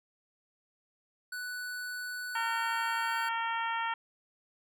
square tone with pitch glide, 1485 to 1502.3 Hz, F#6 to F#6, +6 to +26 cents, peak -37 dBFS, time 1.32-3.29 s, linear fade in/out 5 ms, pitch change +20 cents, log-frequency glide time 3-3.14 s
harmonic tone, 457.7 Hz, A#4, 32 cents flat, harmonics 2 / 3 / 4 / 5 / 6 / 7, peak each -33 / -36 / -38 / -43 / -44 / -44 dBFS, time 2.35-3.94 s, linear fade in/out 5 ms
effects none

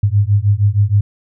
sine beating tone pair, 99.2 / 105.6 Hz, G2 / G#2, +21 / +29 cents, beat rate 6.4 Hz, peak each -13 dBFS, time 0.03-1.01 s, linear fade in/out 5 ms, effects none

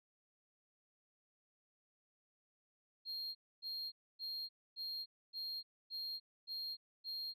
sine tone bursts, 4226 Hz, C8, 16 cents sharp, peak -38 dBFS, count 8, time 3.05-7.34 s, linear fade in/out 50 ms, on 300 ms, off 270 ms, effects tanh soft clip ceiling -40 dBFS

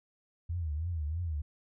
sine tone with vibrato, 80.6 Hz, E2, 38 cents flat, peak -31 dBFS, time 0.49-1.42 s, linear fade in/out 10 ms, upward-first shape triangle, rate 3.1 Hz, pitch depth 190 cents each way, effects none

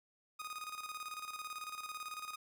sawtooth tone with tremolo, 1242 Hz, D#6, 3 cents flat, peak -37 dBFS, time 0.39-2.36 s, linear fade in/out 10 ms, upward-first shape square, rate 18 Hz, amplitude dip 60%, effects none

